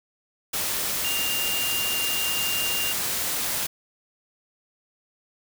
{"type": "tone in noise", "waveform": "sine", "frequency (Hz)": 2800, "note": "F7", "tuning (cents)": 4, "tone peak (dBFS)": -27, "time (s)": [1.04, 2.93], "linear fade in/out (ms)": 10, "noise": "white", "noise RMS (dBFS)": -27, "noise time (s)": [0.53, 3.67], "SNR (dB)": -3, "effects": []}